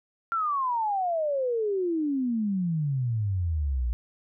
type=exponential sweep; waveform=sine; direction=down; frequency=1383 to 56.6 Hz; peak=-24 dBFS; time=0.32-3.93 s; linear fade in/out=0 ms; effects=none